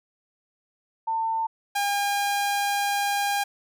sine / sawtooth tone pair in turn, 898 / 807.9 Hz, A5 / G#5, +35 / -48 cents, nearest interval major second, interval 183 cents, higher first, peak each -23 / -19 dBFS, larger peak second, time 1.07-1.47 / 1.75-3.44 s, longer second, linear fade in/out 10 ms, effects none

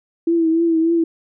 sine tone with vibrato, 329.6 Hz, E4, in tune, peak -13 dBFS, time 0.27-1.04 s, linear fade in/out 5 ms, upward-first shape triangle, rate 3.4 Hz, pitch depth 52 cents each way, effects none

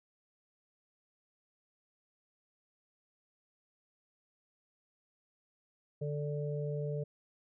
harmonic tone, 146.83 Hz, D3, in tune, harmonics 1 / 3 / 4, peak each -35 / -39 / -43 dBFS, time 6.01-7.04 s, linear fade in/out 10 ms, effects none

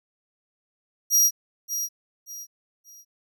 sawtooth tone with echo, 5720 Hz, F8, 41 cents sharp, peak -13 dBFS, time 1.1-1.31 s, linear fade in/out 50 ms, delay 580 ms, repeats 3, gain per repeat -10 dB, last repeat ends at 3.05 s, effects none

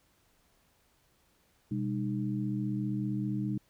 sine tone cluster, 126.7 / 201.9 / 306.5 Hz, B2 / G#3 / D#4, +45 / -49 / -26 cents, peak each -34 / -33 / -36 dBFS, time 1.71-3.58 s, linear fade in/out 5 ms, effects pink hiss -69 dBFS RMS until 3.69 s

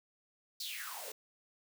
white noise with high-pass filter sweep, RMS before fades -43 dBFS, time 0.6-1.12 s, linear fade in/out 5 ms, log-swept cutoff 4600 to 400 Hz, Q 8.4, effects none

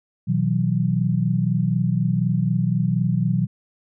sine chord, B suspended fourth, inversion none, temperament equal with one note detuned, 123.47 / 160.96 / 185 Hz, B2 / E3 / F#3, 0 / -41 / 0 cents, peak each -22 dBFS, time 0.27-3.47 s, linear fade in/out 20 ms, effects none

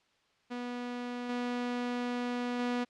sawtooth tone with level steps, 244.3 Hz, B3, 19 cents flat, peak -32 / -28 / -26 dBFS, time 0.5-2.85 s, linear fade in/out 20 ms, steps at 1.29 / 2.59 s, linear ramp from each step 5 ms, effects white hiss -70 dBFS RMS until 2.89 s + low-pass 4000 Hz 12 dB/octave

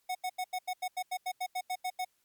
square tone bursts, 736 Hz, F#5, 9 cents flat, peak -32 dBFS, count 14, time 0.09-2.049 s, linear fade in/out 10 ms, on 61 ms, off 85 ms, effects white hiss -74 dBFS RMS until 2.24 s + MP3 96 kbps

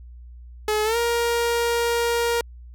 sawtooth tone with pitch glide, 426.3 to 470.3 Hz, G#4 to A#4, +45 to +15 cents, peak -16 dBFS, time 0.68-2.41 s, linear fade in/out 2 ms, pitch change +170 cents, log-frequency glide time 0.84-0.97 s, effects added 60 Hz sine -39 dBFS peak until 2.74 s

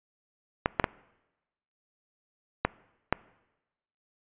clicks, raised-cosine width 0.5 ms, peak -7 dBFS, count 5, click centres 0.659 / 0.798 / 0.842 / 2.65 / 3.126 s, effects noise-tail reverb RT60 1.0 s tail -22 dB re dry + resampled to 8000 Hz

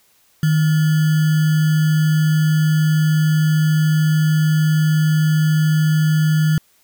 sine tone with sample-and-hold, 155.56 Hz, D#3, in tune, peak -12 dBFS, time 0.43-6.58 s, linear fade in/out 2 ms, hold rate 1575 Hz, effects white hiss -57 dBFS RMS until 6.83 s

